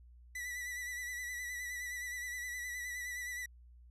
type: tone with vibrato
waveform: 45% pulse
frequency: 1966 Hz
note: B6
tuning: 8 cents flat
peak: -39 dBFS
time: 0.35-3.46 s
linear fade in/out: 5 ms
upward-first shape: sine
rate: 9.6 Hz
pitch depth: 39 cents each way
effects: added 60 Hz sine -55 dBFS peak until 3.9 s + resampled to 32000 Hz